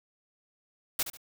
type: noise with echo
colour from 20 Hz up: white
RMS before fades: -28 dBFS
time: 0.99-1.03 s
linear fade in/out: 5 ms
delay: 71 ms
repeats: 2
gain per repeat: -10 dB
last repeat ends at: 1.172 s
effects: none